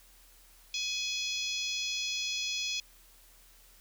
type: harmonic tone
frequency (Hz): 841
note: G#5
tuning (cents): +22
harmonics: 3 / 4 / 5 / 6 / 7 / 8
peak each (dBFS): -37 / -36 / -40 / -39 / -41 / -45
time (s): 0.74-2.8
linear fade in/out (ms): 2
effects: added 40 Hz sine -60 dBFS peak until 3.8 s + white hiss -60 dBFS RMS until 3.8 s